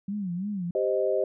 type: tone with vibrato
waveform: sine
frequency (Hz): 190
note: F#3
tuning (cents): +46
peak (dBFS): -28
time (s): 0.08-0.71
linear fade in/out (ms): 5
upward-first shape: sine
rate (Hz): 3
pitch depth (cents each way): 170
type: chord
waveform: sine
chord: C minor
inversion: second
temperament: equal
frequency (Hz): 392 / 523.3 / 622.3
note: G4 / C5 / Eb5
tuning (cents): 0 / 0 / 0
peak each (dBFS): -27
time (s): 0.75-1.24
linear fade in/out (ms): 2
effects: none